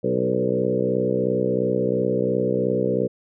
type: harmonic tone with a mistuned harmonic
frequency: 62.9 Hz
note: B1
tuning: 32 cents sharp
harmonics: 2 / 3 / 4 / 5 / 6 / 7 / 8 / 9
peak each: -30 / -27 / -29 / -30 / -27 / -25 / -25 / -31 dBFS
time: 0.03-3.08 s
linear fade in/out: 20 ms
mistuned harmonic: 7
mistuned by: +25 cents
effects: none